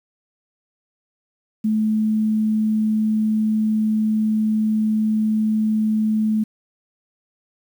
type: tone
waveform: sine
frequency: 216.5 Hz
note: A3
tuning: 28 cents flat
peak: -16 dBFS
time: 1.64-6.44 s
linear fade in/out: 10 ms
effects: 8-bit